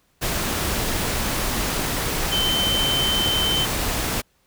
sine tone in noise, 3080 Hz, G7, 31 cents flat, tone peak -20 dBFS, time 2.31-3.66 s, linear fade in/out 20 ms, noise pink, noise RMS -24 dBFS, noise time 0.21-4.22 s, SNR +1 dB, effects pink hiss -64 dBFS RMS until 4.46 s

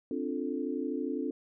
sine chord, D minor seventh, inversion third, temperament equal, 261.6 / 293.7 / 349.2 / 440 Hz, C4 / D4 / F4 / A4, 0 / 0 / 0 / 0 cents, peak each -35 / -35 / -38 / -38 dBFS, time 0.11-1.31 s, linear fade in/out 2 ms, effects none

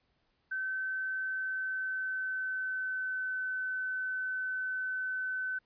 sine tone with pitch glide, 1534 to 1517.3 Hz, G6 to F#6, -38 to +43 cents, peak -32 dBFS, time 0.51-5.59 s, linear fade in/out 10 ms, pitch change -19 cents, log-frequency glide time 1.26-3.39 s, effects pink hiss -75 dBFS RMS until 5.65 s + resampled to 11025 Hz

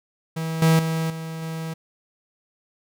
45% pulse tone with level steps, 161.7 Hz, E3, 33 cents flat, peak -25 / -14 / -22 / -30 / -28 dBFS, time 0.36-1.74 s, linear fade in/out 10 ms, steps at 0.62 / 0.79 / 1.1 / 1.42 s, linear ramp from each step 2 ms, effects none

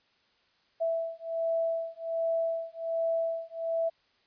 sine beating tone pair, 659.3 / 660.6 Hz, E5 / E5, 0 / +4 cents, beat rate 1.3 Hz, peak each -31 dBFS, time 0.8-3.9 s, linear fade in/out 20 ms, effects white hiss -68 dBFS RMS until 4.26 s + resampled to 11025 Hz

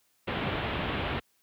pink low-pass noise, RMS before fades -31 dBFS, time 0.27-1.2 s, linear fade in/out 10 ms, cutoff 3500 Hz, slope 48 dB/octave, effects white hiss -70 dBFS RMS until 1.42 s + high-pass 60 Hz 12 dB/octave

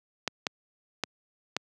clicks, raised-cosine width 0.2 ms, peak -10 dBFS, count 4, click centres 0.277 / 0.468 / 1.037 / 1.566 s, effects high-pass 150 Hz 12 dB/octave

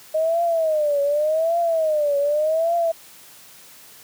sine tone with vibrato, 622.3 Hz, D#5, in tune, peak -17 dBFS, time 0.14-2.92 s, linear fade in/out 10 ms, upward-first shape triangle, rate 0.86 Hz, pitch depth 180 cents each way, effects white hiss -46 dBFS RMS until 4.03 s + high-pass 80 Hz 12 dB/octave

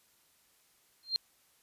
sine tone with exponential growth, 4186 Hz, C8, in tune, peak -23 dBFS, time 1.03-1.16 s, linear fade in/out 0 ms, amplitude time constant 28 ms, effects white hiss -68 dBFS RMS until 1.62 s + resampled to 32000 Hz

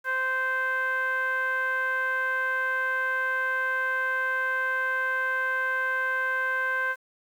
10% pulse tone with low-pass filter, 520 Hz, C5, 11 cents flat, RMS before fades -27 dBFS, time 0.04-6.96 s, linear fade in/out 50 ms, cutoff 1500 Hz, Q 4.9, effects 9-bit

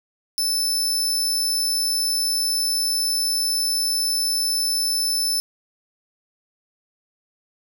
sawtooth tone, 5274 Hz, E8, in tune, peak -17 dBFS, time 0.38-5.4 s, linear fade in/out 0 ms, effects none

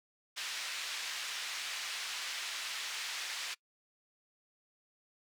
pink band-pass noise, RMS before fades -40 dBFS, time 0.36-3.55 s, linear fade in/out 20 ms, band 2000 to 5700 Hz, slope 12 dB/octave, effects noise-tail reverb RT60 0.1 s tail -24 dB re dry

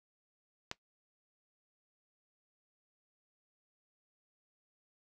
click, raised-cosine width 0.2 ms, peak -19 dBFS, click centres 0.714 s, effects noise-tail reverb RT60 0.1 s tail -18 dB re dry

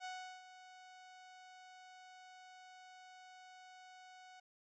sawtooth tone with ADSR envelope, 740 Hz, F#5, in tune, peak -39 dBFS, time 0-4.4 s, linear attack 47 ms, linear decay 370 ms, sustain -13 dB, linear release 6 ms, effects resampled to 16000 Hz

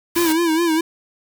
white noise, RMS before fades -25 dBFS, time 0.15-0.33 s, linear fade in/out 10 ms
square tone with vibrato, 329.6 Hz, E4, in tune, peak -16 dBFS, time 0.16-0.81 s, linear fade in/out 5 ms, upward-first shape sine, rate 4.8 Hz, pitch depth 88 cents each way
effects none

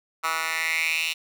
10% pulse tone with high-pass filter sweep, 161.9 Hz, E3, 31 cents flat, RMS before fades -26 dBFS, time 0.23-1.14 s, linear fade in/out 20 ms, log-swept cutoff 1300 to 3000 Hz, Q 4.9, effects none

